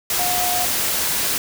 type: tone in noise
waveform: sine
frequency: 719 Hz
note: F#5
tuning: 50 cents flat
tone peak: -23 dBFS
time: 0.19-0.65 s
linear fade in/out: 2 ms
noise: white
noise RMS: -21 dBFS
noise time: 0.1-1.38 s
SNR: -5 dB
effects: none